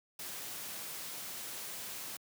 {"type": "noise", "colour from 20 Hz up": "white", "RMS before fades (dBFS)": -43, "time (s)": [0.19, 2.17], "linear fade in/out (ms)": 5, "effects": ["high-pass 100 Hz 12 dB/octave"]}